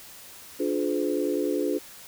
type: chord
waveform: sine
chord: D diminished seventh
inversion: none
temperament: just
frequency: 293.7 / 352.4 / 422.9 / 507.5 Hz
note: D4 / F4 / Ab4 / Cb5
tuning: 0 / +16 / +31 / +47 cents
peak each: -28 / -29 / -29 / -31 dBFS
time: 0.59-1.79 s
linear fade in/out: 20 ms
effects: white hiss -46 dBFS RMS until 2.07 s